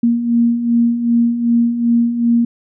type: beating tone pair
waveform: sine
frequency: 233.1 / 235.7 Hz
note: A#3 / A#3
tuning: 0 / +19 cents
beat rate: 2.6 Hz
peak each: -19 / -12 dBFS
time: 0.03-2.45 s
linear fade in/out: 5 ms
effects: none